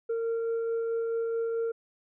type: tone with frequency modulation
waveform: sine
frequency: 458.2 Hz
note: A#4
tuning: 30 cents flat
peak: -27 dBFS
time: 0.09-1.72 s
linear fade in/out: 10 ms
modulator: 921 Hz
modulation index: 0.22
effects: none